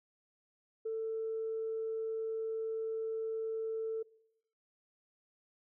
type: tone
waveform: sine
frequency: 445.2 Hz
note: A4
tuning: 20 cents sharp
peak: -33 dBFS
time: 0.85-4.03 s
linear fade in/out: 10 ms
effects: noise-tail reverb RT60 0.8 s tail -22 dB re dry + tanh soft clip ceiling -29 dBFS